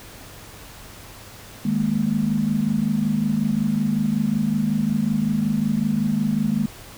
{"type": "chord", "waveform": "sine", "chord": "D# suspended fourth", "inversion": "none", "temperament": "equal", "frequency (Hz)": [155.56, 207.7, 233.1], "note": ["D#3", "G#3", "A#3"], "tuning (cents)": [0, 0, 0], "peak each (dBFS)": [-26, -21, -23], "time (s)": [1.65, 6.66], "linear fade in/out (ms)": 5, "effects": ["added 103 Hz sine -49 dBFS peak until 6.97 s", "pink hiss -42 dBFS RMS until 6.97 s"]}